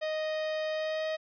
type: tone with pitch glide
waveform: 45% pulse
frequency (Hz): 622.3 to 628.8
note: D#5 to D#5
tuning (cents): 0 to +18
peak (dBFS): -30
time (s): 0.01-1.17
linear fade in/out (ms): 20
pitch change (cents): +18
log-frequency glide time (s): 0.7-1.06
effects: resampled to 11025 Hz